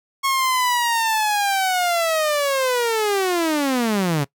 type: linear sweep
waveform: sawtooth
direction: down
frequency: 1096 to 135.1 Hz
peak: -14 dBFS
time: 0.23-4.25 s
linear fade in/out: 20 ms
effects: noise-tail reverb RT60 0.1 s tail -21 dB re dry